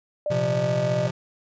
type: tone with pitch glide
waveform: sine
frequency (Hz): 596 to 605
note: D5 to D#5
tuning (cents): +25 to -49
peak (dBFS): -23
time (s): 0.26-1.07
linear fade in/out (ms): 2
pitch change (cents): +26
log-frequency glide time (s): 0.45-0.75
type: chord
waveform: square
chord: Bb suspended second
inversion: none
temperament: just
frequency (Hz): 116.54 / 131.11 / 174.81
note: Bb2 / C3 / F3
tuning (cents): 0 / +4 / +2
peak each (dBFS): -32 / -27 / -30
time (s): 0.3-1.11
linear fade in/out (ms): 10
effects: resampled to 16000 Hz